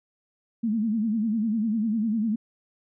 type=tone with vibrato; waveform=sine; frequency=219.4 Hz; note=A3; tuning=5 cents flat; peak=-22 dBFS; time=0.63-2.36 s; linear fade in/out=10 ms; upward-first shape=sine; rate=10 Hz; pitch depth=110 cents each way; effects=none